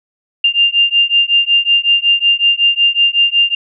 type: beating tone pair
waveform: sine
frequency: 2794 / 2799.4 Hz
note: F7 / F7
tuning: 0 / +3 cents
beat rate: 5.4 Hz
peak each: -12 dBFS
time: 0.44-3.55 s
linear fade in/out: 5 ms
effects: none